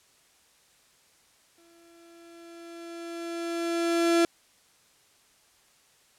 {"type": "tone with exponential growth", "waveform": "35% pulse", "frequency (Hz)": 337.8, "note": "E4", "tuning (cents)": 42, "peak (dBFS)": -17, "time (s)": [1.58, 4.25], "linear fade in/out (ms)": 1, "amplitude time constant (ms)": 580, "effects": ["white hiss -62 dBFS RMS until 6.18 s", "low-pass 10000 Hz 12 dB/octave"]}